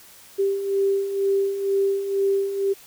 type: beating tone pair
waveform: sine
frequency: 392 / 394.1 Hz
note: G4 / G4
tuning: 0 / +9 cents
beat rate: 2.1 Hz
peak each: -27 / -20 dBFS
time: 0.38-2.74 s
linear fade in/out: 20 ms
effects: white hiss -48 dBFS RMS until 2.86 s